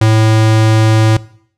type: tone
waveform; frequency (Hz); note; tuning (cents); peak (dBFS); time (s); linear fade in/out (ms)
square; 110; A2; 0; -7; 0.01-1.17; 5
effects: noise-tail reverb RT60 0.6 s tail -20 dB re dry + low-pass 8000 Hz 12 dB/octave